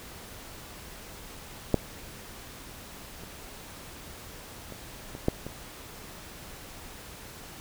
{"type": "clicks", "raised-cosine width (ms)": 2, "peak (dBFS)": [-7, -30, -27, -25, -9, -22], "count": 6, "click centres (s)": [1.743, 3.236, 4.723, 5.151, 5.284, 5.466], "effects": ["pink hiss -45 dBFS RMS until 7.6 s"]}